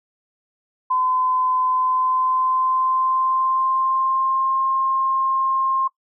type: tone with pitch glide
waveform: sine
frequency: 1021 to 1063.1 Hz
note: C6 to C6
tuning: -43 to +27 cents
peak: -17 dBFS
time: 0.9-5.88 s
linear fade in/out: 10 ms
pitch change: +70 cents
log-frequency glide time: 1.63-4.61 s
effects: noise-tail reverb RT60 0.1 s tail -20 dB re dry